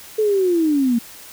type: linear sweep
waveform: sine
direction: down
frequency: 440 to 226.3 Hz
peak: -14 dBFS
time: 0.18-0.99 s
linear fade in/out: 10 ms
effects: white hiss -40 dBFS RMS until 1.32 s

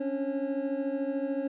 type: tone cluster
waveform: triangle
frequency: 271.7 / 285.4 / 544 Hz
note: C#4 / D4 / C#5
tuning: -35 / -49 / -33 cents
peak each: -31 dBFS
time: 0-1.48 s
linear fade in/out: 10 ms
effects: resampled to 8000 Hz

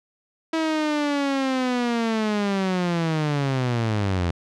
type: linear sweep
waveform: sawtooth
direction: down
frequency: 325.2 to 83.3 Hz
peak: -17 dBFS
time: 0.53-4.31 s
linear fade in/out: 5 ms
effects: low-pass 5000 Hz 12 dB/octave

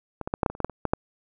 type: clicks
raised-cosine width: 1 ms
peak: -18 / -16 / -11 / -7 / -6 / -19 / -27 / -14 / -9 / -26 / -10 / -6 dBFS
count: 12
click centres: 0.213 / 0.275 / 0.339 / 0.432 / 0.462 / 0.5 / 0.551 / 0.603 / 0.646 / 0.697 / 0.853 / 0.935 s
effects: none

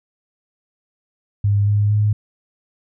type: tone with pitch steps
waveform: sine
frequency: 101.7 / 103.42 / 105.16 Hz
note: G#2 / G#2 / G#2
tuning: -36 / -7 / +22 cents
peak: -13 dBFS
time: 1.44-2.13 s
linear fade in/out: 5 ms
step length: 230 ms
effects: none

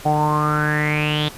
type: tone with low-pass filter sweep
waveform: sawtooth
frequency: 150.7 Hz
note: D3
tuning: 45 cents sharp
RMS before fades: -19 dBFS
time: 0.05-1.29 s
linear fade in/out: 10 ms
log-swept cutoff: 720 to 3600 Hz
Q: 9.5
effects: pink hiss -38 dBFS RMS until 1.37 s + resampled to 32000 Hz

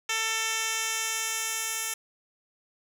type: tone with band-pass filter sweep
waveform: 10% pulse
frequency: 445.5 Hz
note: A4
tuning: 22 cents sharp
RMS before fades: -30 dBFS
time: 0.09-1.94 s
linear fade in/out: 5 ms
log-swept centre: 4700 to 9400 Hz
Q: 0.87
effects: none

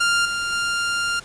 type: tone with level steps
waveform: sawtooth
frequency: 1396.9 Hz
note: F6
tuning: in tune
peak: -13 / -19 / -17 dBFS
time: 0-1.2 s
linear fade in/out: 10 ms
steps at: 0.25 / 0.52 s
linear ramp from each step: 5 ms
effects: pink hiss -43 dBFS RMS until 1.24 s + resampled to 22050 Hz

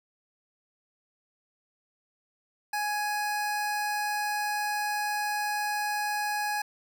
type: tone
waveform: 25% pulse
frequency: 834 Hz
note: G#5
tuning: 7 cents sharp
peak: -24 dBFS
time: 2.73-6.62 s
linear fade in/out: 5 ms
effects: none

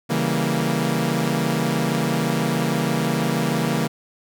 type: chord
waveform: sawtooth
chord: C# diminished seventh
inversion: none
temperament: equal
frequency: 138.59 / 164.81 / 196 / 233.1 Hz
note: C#3 / E3 / G3 / Bb3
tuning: 0 / 0 / 0 / 0 cents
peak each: -22 / -20 / -24 / -20 dBFS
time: 0.09-3.88 s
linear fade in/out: 20 ms
effects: none

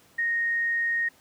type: tone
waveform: sine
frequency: 1861 Hz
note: A#6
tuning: 3 cents flat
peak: -23 dBFS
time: 0.18-1.09 s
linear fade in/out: 10 ms
effects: pink hiss -58 dBFS RMS until 1.2 s + high-pass 100 Hz 12 dB/octave

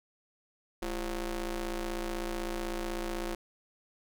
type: ring-modulated tone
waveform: sawtooth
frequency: 185 Hz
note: F#3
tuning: in tune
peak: -26 dBFS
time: 0.82-3.35 s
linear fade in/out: 5 ms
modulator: 157 Hz
effects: none

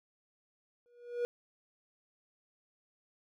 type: tone with exponential growth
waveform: triangle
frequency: 481.4 Hz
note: B4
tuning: 44 cents flat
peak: -26 dBFS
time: 0.86-1.25 s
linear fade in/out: 0 ms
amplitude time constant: 84 ms
effects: none

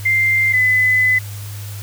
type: tone pair in turn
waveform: sine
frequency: 2093 / 2012 Hz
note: C7 / B6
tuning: 0 / +32 cents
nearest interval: minor second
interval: 68 cents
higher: first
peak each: -12 / -11 dBFS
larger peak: second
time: 0.05-0.53 / 0.53-1.19 s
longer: second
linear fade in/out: 10 ms
effects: added 102 Hz sine -27 dBFS peak until 1.82 s + white hiss -37 dBFS RMS until 1.82 s

